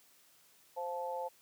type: harmonic tone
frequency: 174.61 Hz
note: F3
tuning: in tune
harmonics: 3 / 4 / 5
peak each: -39 / -45 / -39 dBFS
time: 0.76-1.29 s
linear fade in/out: 20 ms
effects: white hiss -65 dBFS RMS until 1.41 s + high-pass 100 Hz 12 dB/octave